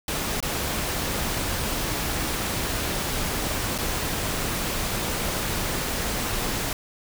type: noise with dropouts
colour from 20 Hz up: pink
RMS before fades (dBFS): -27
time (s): 0.08-6.73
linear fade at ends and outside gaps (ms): 2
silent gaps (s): 0.404-0.426 / 3.78-3.785
effects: none

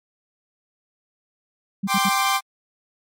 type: tone bursts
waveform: sine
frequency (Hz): 196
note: G3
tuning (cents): 0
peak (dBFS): -20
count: 3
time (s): 1.83-2.093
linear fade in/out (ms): 10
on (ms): 47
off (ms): 61
type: chord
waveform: sawtooth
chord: G suspended fourth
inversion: none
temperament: equal with one note detuned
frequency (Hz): 784 / 1046.5 / 1182.8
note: G5 / C6 / D6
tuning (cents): 0 / 0 / +12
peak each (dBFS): -19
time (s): 1.87-2.41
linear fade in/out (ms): 50
effects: MP3 64 kbps

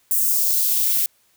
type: noise with high-pass filter sweep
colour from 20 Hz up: violet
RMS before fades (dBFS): -19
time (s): 0.11-1.06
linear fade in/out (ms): 2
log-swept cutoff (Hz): 8600 to 1800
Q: 1.2
effects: white hiss -61 dBFS RMS until 1.36 s

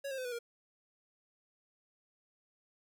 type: tone with pitch steps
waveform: square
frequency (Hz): 556 / 533.4 / 511.6 / 490.8 / 470.8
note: C#5 / C5 / C5 / B4 / A#4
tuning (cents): +5 / +33 / -39 / -11 / +17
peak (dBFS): -38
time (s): 0.04-0.39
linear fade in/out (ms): 10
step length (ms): 70
effects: none

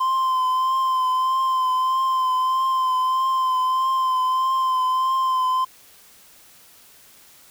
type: tone with vibrato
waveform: triangle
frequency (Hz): 1037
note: C6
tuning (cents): -16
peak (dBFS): -16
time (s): 0-5.65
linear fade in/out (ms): 10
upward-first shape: triangle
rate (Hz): 1.6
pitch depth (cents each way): 28
effects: white hiss -50 dBFS RMS until 7.5 s

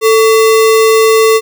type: tone with sample-and-hold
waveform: sine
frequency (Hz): 442.8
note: A4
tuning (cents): +11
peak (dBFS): -4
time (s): 0.01-1.41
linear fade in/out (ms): 50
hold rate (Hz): 1575
effects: none

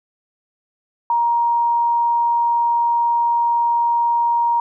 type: tone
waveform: sine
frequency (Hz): 941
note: A#5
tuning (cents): +16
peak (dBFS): -14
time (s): 1.1-4.6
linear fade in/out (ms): 2
effects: none

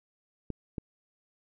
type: clicks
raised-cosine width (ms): 3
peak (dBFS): -21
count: 2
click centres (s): 0.503 / 0.782
effects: none

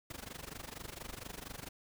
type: noise with amplitude modulation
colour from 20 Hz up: pink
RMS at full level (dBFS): -43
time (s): 0.1-1.69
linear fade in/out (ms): 5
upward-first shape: sine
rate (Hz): 24.3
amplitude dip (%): 90
effects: none

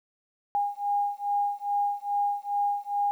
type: beating tone pair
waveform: sine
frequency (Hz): 813 / 815.4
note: G#5 / G#5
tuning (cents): -37 / -32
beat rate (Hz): 2.4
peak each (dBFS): -28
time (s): 0.55-3.11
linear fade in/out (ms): 0
effects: 10-bit

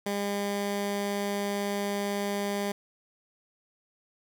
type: tone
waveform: 15% pulse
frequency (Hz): 202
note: G#3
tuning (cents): -48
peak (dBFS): -22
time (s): 0.06-2.72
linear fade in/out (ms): 5
effects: none

